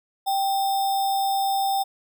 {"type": "tone with sample-and-hold", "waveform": "sine", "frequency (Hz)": 784, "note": "G5", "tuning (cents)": 0, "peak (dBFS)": -20, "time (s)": [0.26, 1.84], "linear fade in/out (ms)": 20, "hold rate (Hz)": 4410, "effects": []}